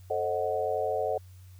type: chord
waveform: sine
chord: A diminished seventh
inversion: none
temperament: equal with one note detuned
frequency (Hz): 440 / 532.7 / 622.3 / 740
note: A4 / C5 / Eb5 / Gb5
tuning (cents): 0 / +31 / 0 / 0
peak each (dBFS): -32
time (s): 0.1-1.18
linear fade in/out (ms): 5
effects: added 92 Hz sine -47 dBFS peak until 1.59 s + white hiss -63 dBFS RMS until 1.59 s